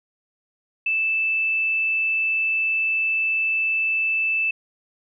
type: tone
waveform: sine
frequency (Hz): 2637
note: E7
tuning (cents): 0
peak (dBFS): -19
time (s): 0.86-4.51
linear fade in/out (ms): 5
effects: none

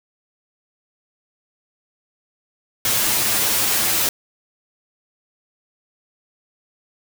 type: noise with comb filter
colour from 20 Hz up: white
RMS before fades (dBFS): -19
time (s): 2.85-4.09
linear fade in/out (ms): 2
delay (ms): 9.2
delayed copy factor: +0.9
effects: none

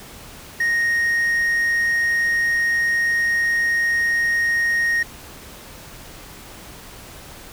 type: tone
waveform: triangle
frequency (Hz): 1864.7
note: A#6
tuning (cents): 0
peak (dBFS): -15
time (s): 0.6-5.03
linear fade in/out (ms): 5
effects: pink hiss -40 dBFS RMS until 7.52 s

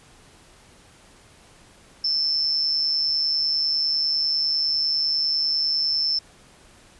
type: tone with amplitude modulation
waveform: sine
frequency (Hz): 5300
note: E8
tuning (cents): +9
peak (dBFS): -17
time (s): 2.04-6.19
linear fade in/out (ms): 5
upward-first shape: sine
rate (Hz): 150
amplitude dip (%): 60
effects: pink hiss -52 dBFS RMS until 6.99 s + resampled to 24000 Hz

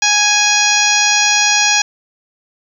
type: harmonic tone with a mistuned harmonic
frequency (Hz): 830.6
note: G#5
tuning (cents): 0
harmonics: 1 / 2 / 3 / 4 / 5 / 6 / 7 / 8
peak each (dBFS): -19 / -18 / -16 / -20 / -21 / -20 / -17 / -19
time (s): 0.02-1.82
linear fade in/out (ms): 5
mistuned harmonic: 7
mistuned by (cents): -32
effects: 7-bit

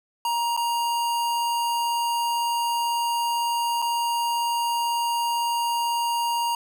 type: tone with dropouts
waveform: square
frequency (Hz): 941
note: A#5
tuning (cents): +16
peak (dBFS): -23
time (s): 0.25-6.55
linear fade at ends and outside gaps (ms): 2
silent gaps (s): 0.566-0.574 / 3.819-3.823
effects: none

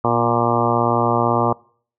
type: harmonic tone with a mistuned harmonic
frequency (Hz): 118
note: A#2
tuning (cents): +22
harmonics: 1 / 2 / 3 / 4 / 5 / 6 / 7 / 8 / 9 / 10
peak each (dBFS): -24 / -24 / -24 / -24 / -24 / -24 / -24 / -24 / -24 / -24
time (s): 0.04-1.53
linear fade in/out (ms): 5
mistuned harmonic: 2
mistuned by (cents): +18
effects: noise-tail reverb RT60 0.5 s tail -24 dB re dry

